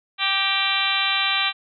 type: harmonic tone with a mistuned harmonic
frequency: 392 Hz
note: G4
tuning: in tune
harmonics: 2 / 3 / 4 / 5 / 6 / 7 / 8 / 9 / 10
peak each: -31 / -28 / -30 / -31 / -25 / -28 / -27 / -28 / -26 dBFS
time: 0.18-1.53 s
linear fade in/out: 50 ms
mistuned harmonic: 5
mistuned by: -44 cents
effects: none